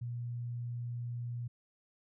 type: tone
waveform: sine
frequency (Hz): 120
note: B2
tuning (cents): -49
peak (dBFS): -36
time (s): 0.01-1.48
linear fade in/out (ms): 10
effects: none